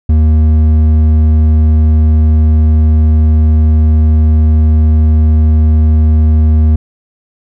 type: tone with hard clipping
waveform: sine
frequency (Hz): 77.78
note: D#2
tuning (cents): 0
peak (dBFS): -6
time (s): 0.09-6.76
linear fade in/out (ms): 5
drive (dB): 6
effects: none